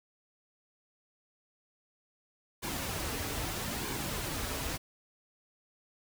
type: noise with flanger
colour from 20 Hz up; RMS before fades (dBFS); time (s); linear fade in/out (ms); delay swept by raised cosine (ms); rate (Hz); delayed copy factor
pink; -36; 2.62-4.78; 20; 1.5 to 5.8; 0.79; -0.5
effects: none